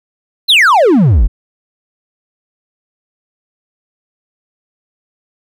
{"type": "exponential sweep", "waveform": "triangle", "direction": "down", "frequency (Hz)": [4306, 39.69], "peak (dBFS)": -3, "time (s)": [0.48, 1.28], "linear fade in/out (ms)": 20, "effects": []}